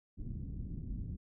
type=low-pass noise; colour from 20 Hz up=pink; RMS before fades=-41 dBFS; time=0.17-1.17 s; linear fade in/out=20 ms; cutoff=240 Hz; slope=24 dB/octave; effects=none